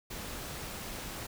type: noise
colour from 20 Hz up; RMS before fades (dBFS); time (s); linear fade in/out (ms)
pink; -41; 0.1-1.27; 10
effects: none